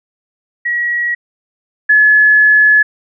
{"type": "tone pair in turn", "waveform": "sine", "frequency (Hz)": [1914, 1708.6], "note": ["A#6", "G#6"], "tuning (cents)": [45, 49], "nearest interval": "major second", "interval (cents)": 196, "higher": "first", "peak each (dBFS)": [-13, -5], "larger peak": "second", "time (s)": [[0.65, 1.15], [1.89, 2.83]], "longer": "second", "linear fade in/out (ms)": 10, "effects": []}